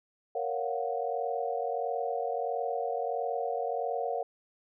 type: chord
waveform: sine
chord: Gb major seventh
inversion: first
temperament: equal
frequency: 466.2 / 554.4 / 698.5 / 740 Hz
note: Bb4 / Db5 / F5 / Gb5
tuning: 0 / 0 / 0 / 0 cents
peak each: -34 / -36 / -35 / -35 dBFS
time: 0.35-4.23 s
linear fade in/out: 5 ms
effects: none